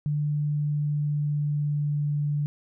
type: tone with pitch glide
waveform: sine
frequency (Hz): 148.1 to 146.65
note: D3 to D3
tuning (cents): +15 to -2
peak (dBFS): -23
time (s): 0.06-2.46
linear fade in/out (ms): 0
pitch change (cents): -17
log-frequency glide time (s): 0.3-2.17
effects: none